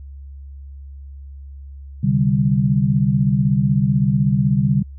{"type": "chord", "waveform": "sine", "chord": "C suspended second", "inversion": "none", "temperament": "equal", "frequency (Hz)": [130.81, 146.83, 196], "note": ["C3", "D3", "G3"], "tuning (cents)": [0, 0, 0], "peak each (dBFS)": -18, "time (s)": [2.03, 4.83], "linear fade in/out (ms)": 10, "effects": ["added 69 Hz sine -33 dBFS peak until 4.98 s"]}